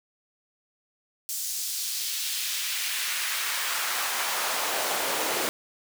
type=noise with high-pass filter sweep; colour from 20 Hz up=pink; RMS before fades=-29 dBFS; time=1.29-5.49 s; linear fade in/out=0 ms; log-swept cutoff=6800 to 390 Hz; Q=1.1; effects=none